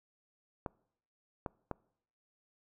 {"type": "clicks", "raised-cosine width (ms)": 1, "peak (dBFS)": -22, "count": 3, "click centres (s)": [0.662, 1.462, 1.713], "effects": ["noise-tail reverb RT60 0.7 s tail -25 dB re dry"]}